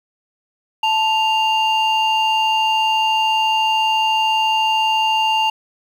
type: tone pair together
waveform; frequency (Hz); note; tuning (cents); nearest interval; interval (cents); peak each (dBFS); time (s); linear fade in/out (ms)
sine; 880 / 2794; A5 / F7; 0 / 0; octave + minor sixth; 2000; -14 / -16; 0.83-5.5; 5
effects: tanh soft clip ceiling -11 dBFS + 7-bit